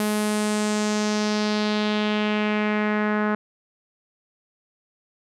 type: tone with low-pass filter sweep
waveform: sawtooth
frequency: 211.2 Hz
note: G#3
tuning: 29 cents sharp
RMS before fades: -23 dBFS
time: 0-3.35 s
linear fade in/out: 2 ms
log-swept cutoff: 12000 to 1500 Hz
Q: 2.3
effects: none